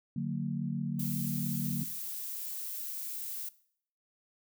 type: chord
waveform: sine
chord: D augmented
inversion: none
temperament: just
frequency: 146.83 / 183.54 / 229.4 Hz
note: D3 / F#3 / A#3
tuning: 0 / -14 / -28 cents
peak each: -35 dBFS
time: 0.16-1.84 s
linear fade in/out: 5 ms
type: noise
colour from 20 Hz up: violet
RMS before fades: -39 dBFS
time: 0.99-3.49 s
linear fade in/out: 5 ms
effects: noise-tail reverb RT60 0.6 s tail -19 dB re dry